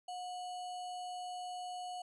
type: tone with sample-and-hold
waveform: sine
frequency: 724 Hz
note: F#5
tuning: 38 cents flat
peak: -40 dBFS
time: 0.08-2.02 s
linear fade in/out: 5 ms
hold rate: 3675 Hz
effects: resampled to 24000 Hz